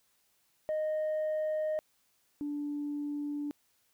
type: tone pair in turn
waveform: sine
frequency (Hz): 619 / 291.6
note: D#5 / D4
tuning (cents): -9 / -12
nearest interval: octave + minor second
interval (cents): 1303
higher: first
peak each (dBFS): -27 / -32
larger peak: first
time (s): 0.69-1.79 / 2.41-3.51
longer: neither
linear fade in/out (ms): 0
effects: tanh soft clip ceiling -28 dBFS + white hiss -72 dBFS RMS until 3.93 s